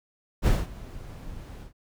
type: noise with ADSR envelope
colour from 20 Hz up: brown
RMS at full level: -19 dBFS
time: 0.42-1.73 s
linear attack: 47 ms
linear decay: 200 ms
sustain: -21 dB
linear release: 110 ms
effects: none